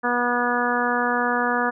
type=harmonic tone; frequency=243 Hz; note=B3; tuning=28 cents flat; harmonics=1 / 2 / 3 / 4 / 5 / 6 / 7; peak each=-27 / -27 / -27 / -27 / -27 / -27 / -27 dBFS; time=0.03-1.71 s; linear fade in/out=20 ms; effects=none